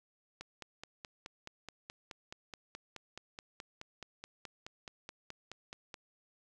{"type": "click train", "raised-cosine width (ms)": 0.2, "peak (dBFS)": -27, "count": 27, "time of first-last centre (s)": [0.41, 5.942], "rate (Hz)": 4.7, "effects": []}